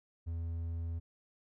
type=tone; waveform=triangle; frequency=83.4 Hz; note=E2; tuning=21 cents sharp; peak=-33 dBFS; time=0.26-1 s; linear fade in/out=20 ms; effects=none